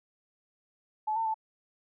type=tone with pitch steps; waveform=sine; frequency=861 / 902 / 879 Hz; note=A5 / A5 / A5; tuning=-38 / +43 / -2 cents; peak=-27 dBFS; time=1.07-1.343 s; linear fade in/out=10 ms; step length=91 ms; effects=none